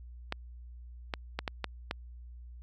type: clicks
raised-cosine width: 0.3 ms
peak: -16 dBFS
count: 6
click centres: 0.324 / 1.138 / 1.39 / 1.478 / 1.643 / 1.911 s
effects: added 60 Hz sine -45 dBFS peak until 2.62 s